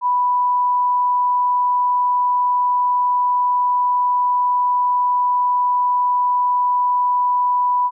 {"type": "tone", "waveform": "sine", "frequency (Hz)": 987.8, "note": "B5", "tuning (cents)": 0, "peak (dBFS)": -14, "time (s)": [0.01, 7.91], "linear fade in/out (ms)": 50, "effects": []}